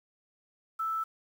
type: tone with quantisation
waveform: sine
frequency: 1318.5 Hz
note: E6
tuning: in tune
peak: -29 dBFS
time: 0.79-1.04 s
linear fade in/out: 10 ms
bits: 9
effects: none